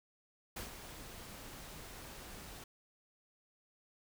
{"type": "noise with ADSR envelope", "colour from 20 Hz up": "pink", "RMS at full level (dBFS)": -42, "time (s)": [0.56, 2.64], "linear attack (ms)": 9, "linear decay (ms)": 130, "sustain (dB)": -8, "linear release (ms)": 4, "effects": []}